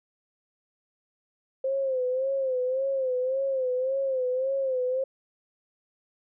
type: tone with vibrato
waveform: sine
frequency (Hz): 523.3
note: C5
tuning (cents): 0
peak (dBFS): -24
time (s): 1.64-5.04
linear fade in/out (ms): 5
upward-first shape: sine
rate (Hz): 1.8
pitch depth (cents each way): 74
effects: none